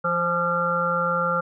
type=harmonic tone with a mistuned harmonic; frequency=171.7 Hz; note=F3; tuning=29 cents flat; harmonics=1 / 3 / 5 / 7 / 8; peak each=-30 / -26 / -34 / -28 / -23 dBFS; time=0.04-1.41 s; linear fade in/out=10 ms; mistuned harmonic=3; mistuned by=+29 cents; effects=none